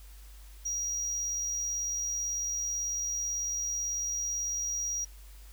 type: tone with amplitude modulation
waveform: triangle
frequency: 5740 Hz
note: F8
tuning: 47 cents sharp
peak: -28 dBFS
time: 0.65-5.05 s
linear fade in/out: 10 ms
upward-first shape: sine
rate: 78.1 Hz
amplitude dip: 25%
effects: added 50 Hz sine -47 dBFS peak until 5.52 s + white hiss -58 dBFS RMS until 5.52 s